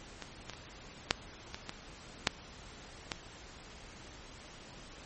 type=clicks; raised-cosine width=0.2 ms; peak=-23 / -22 / -27 / -6 / -21 / -20 / -6 / -15 dBFS; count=8; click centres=0.223 / 0.497 / 0.535 / 1.109 / 1.545 / 1.694 / 2.272 / 3.118 s; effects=pink hiss -51 dBFS RMS until 5.05 s + MP3 32 kbps